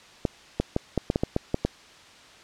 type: clicks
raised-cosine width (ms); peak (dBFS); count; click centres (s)
2; -9; 10; 0.252 / 0.6 / 0.764 / 0.977 / 1.101 / 1.159 / 1.235 / 1.364 / 1.544 / 1.65
effects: white hiss -50 dBFS RMS until 2.43 s + low-pass 5000 Hz 12 dB/octave